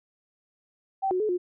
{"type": "tone with pitch steps", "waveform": "sine", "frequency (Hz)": [773, 367.1, 427.8, 358.2], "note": ["G5", "F#4", "A4", "F4"], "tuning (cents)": [-24, -14, -49, 44], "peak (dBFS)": -23, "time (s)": [1.02, 1.38], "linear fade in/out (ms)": 20, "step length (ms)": 90, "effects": []}